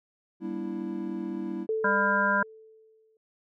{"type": "chord", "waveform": "triangle", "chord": "E half-diminished seventh", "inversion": "first", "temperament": "equal with one note detuned", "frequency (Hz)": [196, 239.1, 293.7, 329.6], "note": ["G3", "Bb3", "D4", "E4"], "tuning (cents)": [0, 44, 0, 0], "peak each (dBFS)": [-34, -36, -37, -32], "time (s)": [0.4, 1.67], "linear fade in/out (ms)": 50}
{"type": "tone with exponential decay", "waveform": "sine", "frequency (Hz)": 440, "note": "A4", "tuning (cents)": 0, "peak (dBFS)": -24, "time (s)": [1.69, 3.17], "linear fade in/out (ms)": 2, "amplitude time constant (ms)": 320}
{"type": "harmonic tone", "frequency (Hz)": 200, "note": "G3", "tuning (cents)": 35, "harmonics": [1, 3, 5, 7, 8], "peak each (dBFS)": [-31, -31, -27, -27, -27], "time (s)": [1.84, 2.43], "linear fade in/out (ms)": 5}
{"effects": []}